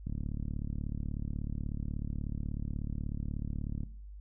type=click train; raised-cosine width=5 ms; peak=-24 dBFS; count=138; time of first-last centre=0.07-3.834 s; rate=36.4 Hz; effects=noise-tail reverb RT60 0.6 s tail -19 dB re dry + added 50 Hz sine -44 dBFS peak until 4.2 s